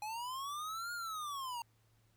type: linear two-way sweep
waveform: square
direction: up then down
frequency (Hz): 830 to 1435 to 917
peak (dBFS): -40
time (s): 0.02-1.62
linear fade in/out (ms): 2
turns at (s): 0.93
effects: added 111 Hz sine -70 dBFS peak until 2.16 s + pink hiss -75 dBFS RMS until 2.16 s